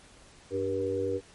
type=harmonic tone with a mistuned harmonic; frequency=97.5 Hz; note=G2; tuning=9 cents flat; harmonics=1 / 3 / 4 / 5; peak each=-38 / -36 / -32 / -30 dBFS; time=0.5-1.21 s; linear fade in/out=50 ms; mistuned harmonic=5; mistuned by=-28 cents; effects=pink hiss -55 dBFS RMS until 1.34 s + MP3 48 kbps